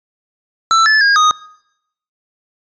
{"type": "tone with pitch steps", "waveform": "square", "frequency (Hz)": [1330, 1737, 1628, 1245], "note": ["E6", "A6", "G#6", "D#6"], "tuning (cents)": [15, -23, -35, 1], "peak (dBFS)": -9, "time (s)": [0.71, 1.31], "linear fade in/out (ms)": 0, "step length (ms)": 150, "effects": ["noise-tail reverb RT60 0.8 s tail -23 dB re dry", "resampled to 16000 Hz"]}